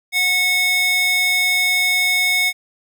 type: tone with high-pass filter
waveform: square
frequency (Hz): 732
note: F#5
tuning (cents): -19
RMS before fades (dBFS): -17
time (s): 0.12-2.53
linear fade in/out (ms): 50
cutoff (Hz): 2400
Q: 2.4
effects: none